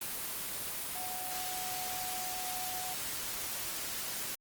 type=tone in noise; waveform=sine; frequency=738 Hz; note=F#5; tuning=5 cents flat; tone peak=-41 dBFS; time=0.95-2.94 s; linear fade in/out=5 ms; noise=white; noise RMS=-38 dBFS; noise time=0.01-4.35 s; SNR=-6 dB; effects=Opus 24 kbps